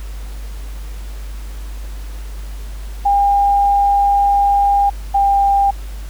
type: tone pair in turn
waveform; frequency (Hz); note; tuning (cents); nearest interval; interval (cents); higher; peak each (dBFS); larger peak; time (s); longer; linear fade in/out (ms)
sine; 804 / 796.6; G5 / G5; +44 / +28; unison; 16; first; -10; neither; 3.05-4.9 / 5.14-5.71; first; 10
effects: added 50 Hz sine -25 dBFS peak until 6.09 s + pink hiss -41 dBFS RMS until 6.09 s